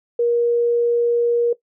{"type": "tone", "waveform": "sine", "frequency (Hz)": 473.9, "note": "A#4", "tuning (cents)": 28, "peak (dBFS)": -14, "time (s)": [0.19, 1.53], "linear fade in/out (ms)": 5, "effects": ["noise-tail reverb RT60 0.1 s tail -17 dB re dry"]}